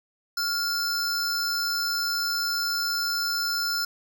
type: tone pair together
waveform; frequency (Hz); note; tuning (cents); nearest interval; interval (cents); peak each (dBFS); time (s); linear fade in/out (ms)
square; 1396.9 / 5274; F6 / E8; 0 / 0; octave + major seventh; 2300; -28; 0.37-3.85; 5
effects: none